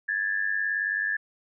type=tone pair together; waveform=sine; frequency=1661.2 / 1760 Hz; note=G#6 / A6; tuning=0 / 0 cents; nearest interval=minor second; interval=100 cents; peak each=-28 / -27 dBFS; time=0.08-1.17 s; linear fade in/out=10 ms; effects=none